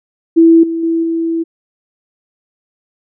sine tone with level steps, 330 Hz, E4, 2 cents sharp, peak -3 / -15 / -11 / -13 dBFS, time 0.36-1.44 s, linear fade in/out 20 ms, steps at 0.63 / 0.83 / 1.03 s, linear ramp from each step 5 ms, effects none

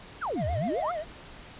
sine exponential two-way sweep, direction down then up, 1729 to 66.2 to 1514 Hz, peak -28 dBFS, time 0.21-0.92 s, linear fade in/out 20 ms, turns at 0.5 s
triangle tone with vibrato, 659.3 Hz, E5, in tune, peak -28 dBFS, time 0.35-1.05 s, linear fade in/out 50 ms, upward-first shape sine, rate 7.4 Hz, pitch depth 150 cents each way
effects pink hiss -47 dBFS RMS until 1.59 s + resampled to 8000 Hz

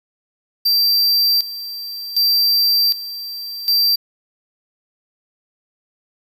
square tone with tremolo, 4699 Hz, D8, in tune, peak -13 dBFS, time 0.65-3.96 s, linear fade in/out 10 ms, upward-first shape square, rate 0.66 Hz, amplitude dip 80%, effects 8-bit

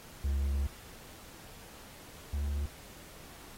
triangle tone pair in turn, 69.3 / 71.58 Hz, C#2 / D2, 0 / -44 cents, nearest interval minor second, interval 56 cents, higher second, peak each -26 / -28 dBFS, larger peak first, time 0.24-0.67 / 2.33-2.66 s, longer first, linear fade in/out 5 ms, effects pink hiss -52 dBFS RMS until 3.57 s + AAC 48 kbps

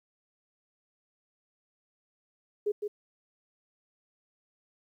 sine tone with echo, 415.3 Hz, G#4, in tune, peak -25 dBFS, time 2.66-2.72 s, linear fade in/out 10 ms, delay 160 ms, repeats 1, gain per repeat -5 dB, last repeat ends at 2.88 s, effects 11-bit

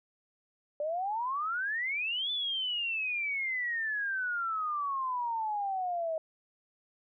sine exponential two-way sweep, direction up then down, 578 to 3520 to 630 Hz, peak -30 dBFS, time 0.8-6.18 s, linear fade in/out 2 ms, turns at 2.31 s, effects none

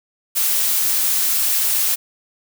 blue noise, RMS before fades -18 dBFS, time 0.35-1.96 s, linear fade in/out 20 ms, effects none

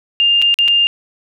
sine tone with dropouts, 2806 Hz, F7, 8 cents sharp, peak -9 dBFS, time 0.2-0.87 s, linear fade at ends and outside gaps 0 ms, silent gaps 0.417-0.423 / 0.542-0.588 / 0.679-0.683 s, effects none

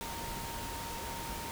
sine tone in noise, 925 Hz, A#5, 14 cents flat, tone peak -43 dBFS, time 0.01-1.51 s, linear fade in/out 0 ms, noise pink, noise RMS -41 dBFS, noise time 0.01-1.51 s, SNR -5 dB, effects none

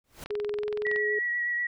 pink noise with exponential growth, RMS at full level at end -38 dBFS, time 0.04-0.24 s, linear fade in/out 2 ms, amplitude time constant 42 ms
click train, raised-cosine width 0.3 ms, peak -23 dBFS, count 16, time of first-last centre 0.26-0.961 s, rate 21.4 Hz
sine tone with pitch glide, 415 to 420.1 Hz, G#4 to G#4, -1 to +20 cents, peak -28 dBFS, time 0.3-1.19 s, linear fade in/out 5 ms, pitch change +21 cents, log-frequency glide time 0.56-0.65 s
sine tone with vibrato, 1924 Hz, B6, 46 cents flat, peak -26 dBFS, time 0.85-1.67 s, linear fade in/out 5 ms, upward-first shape triangle, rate 8.2 Hz, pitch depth 23 cents each way
effects none

